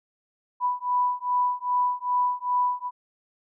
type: beating tone pair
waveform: sine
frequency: 987.8 / 990.3 Hz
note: B5 / B5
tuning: 0 / +4 cents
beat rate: 2.5 Hz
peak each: -25 dBFS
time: 0.6-2.91 s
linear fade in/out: 50 ms
effects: none